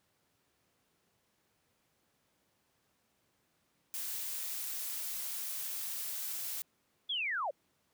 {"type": "noise", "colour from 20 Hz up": "blue", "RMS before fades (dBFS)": -39, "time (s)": [3.94, 6.62], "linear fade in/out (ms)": 0}
{"type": "linear sweep", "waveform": "sine", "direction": "down", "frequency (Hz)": [3480, 492.6], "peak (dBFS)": -32, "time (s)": [7.09, 7.51], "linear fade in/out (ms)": 10}
{"effects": ["pink hiss -75 dBFS RMS until 7.93 s", "high-pass 100 Hz 12 dB/octave"]}